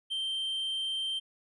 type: tone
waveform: triangle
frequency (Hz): 3136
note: G7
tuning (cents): 0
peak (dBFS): -29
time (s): 0.1-1.2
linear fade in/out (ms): 20
effects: resampled to 24000 Hz